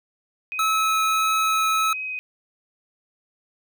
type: tone with vibrato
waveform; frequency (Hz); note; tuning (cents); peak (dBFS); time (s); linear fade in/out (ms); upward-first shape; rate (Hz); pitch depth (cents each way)
sine; 2501; D#7; +8; -27; 0.52-2.19; 0; triangle; 1.5; 23
type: tone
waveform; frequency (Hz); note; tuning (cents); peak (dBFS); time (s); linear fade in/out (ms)
square; 1298; E6; -27; -20; 0.59-1.93; 2
effects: none